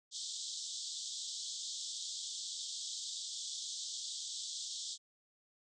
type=band-pass noise; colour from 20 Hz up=pink; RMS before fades=-43 dBFS; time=0.11-4.98 s; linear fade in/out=50 ms; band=3300 to 8100 Hz; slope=96 dB/octave; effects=none